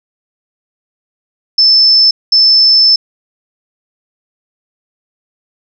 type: tone bursts at uneven times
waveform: sine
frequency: 5274 Hz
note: E8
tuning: in tune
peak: -4 dBFS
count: 2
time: 1.58-2.11 / 2.32-2.96 s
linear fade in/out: 5 ms
effects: none